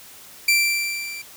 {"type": "tone with level ramp", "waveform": "sawtooth", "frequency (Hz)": 2349, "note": "D7", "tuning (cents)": 0, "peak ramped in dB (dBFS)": [-10, -29], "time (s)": [0.48, 1.22], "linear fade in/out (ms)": 5, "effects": ["white hiss -44 dBFS RMS until 1.36 s"]}